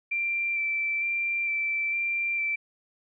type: tone with vibrato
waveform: sine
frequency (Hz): 2349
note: D7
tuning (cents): 0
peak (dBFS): -25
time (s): 0.11-2.56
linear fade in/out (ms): 10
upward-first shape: square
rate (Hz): 1.1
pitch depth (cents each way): 12
effects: none